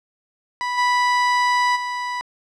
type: tone with level steps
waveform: 30% pulse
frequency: 985 Hz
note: B5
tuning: 5 cents flat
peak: -19 / -13 / -21 dBFS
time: 0.61-2.21 s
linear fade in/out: 0 ms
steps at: 0.77 / 1.75 s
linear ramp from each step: 20 ms
effects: low-pass 5000 Hz 12 dB/octave